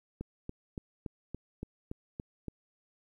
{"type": "click train", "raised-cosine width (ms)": 3, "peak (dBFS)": -25, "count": 9, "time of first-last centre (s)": [0.21, 2.483], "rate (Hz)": 3.52, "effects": ["11-bit"]}